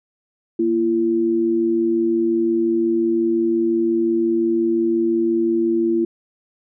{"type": "tone pair together", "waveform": "sine", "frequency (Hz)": [233.1, 338.8], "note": ["A#3", "E4"], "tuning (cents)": [0, 48], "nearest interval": "tritone", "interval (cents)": 648, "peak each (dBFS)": [-23, -16], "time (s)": [0.59, 6.05], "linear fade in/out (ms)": 5, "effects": []}